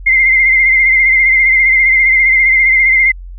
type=tone with vibrato; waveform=sine; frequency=2093 Hz; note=C7; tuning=in tune; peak=-6 dBFS; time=0.06-3.12 s; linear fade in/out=10 ms; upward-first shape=sine; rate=15 Hz; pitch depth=43 cents each way; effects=added 44 Hz sine -26 dBFS peak until 3.38 s